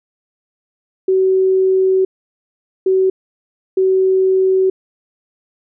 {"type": "tone bursts at uneven times", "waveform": "sine", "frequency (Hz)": 378.2, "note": "F#4", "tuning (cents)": 38, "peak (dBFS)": -10, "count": 3, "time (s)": [[1.08, 2.05], [2.86, 3.1], [3.77, 4.7]], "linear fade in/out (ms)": 5, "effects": []}